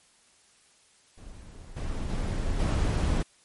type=noise with level steps; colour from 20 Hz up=brown; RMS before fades=-45 / -32 / -29 / -24 dBFS; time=1.17-3.23 s; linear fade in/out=10 ms; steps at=1.76 / 2.09 / 2.59 s; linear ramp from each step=10 ms; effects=white hiss -61 dBFS RMS until 3.44 s + MP3 48 kbps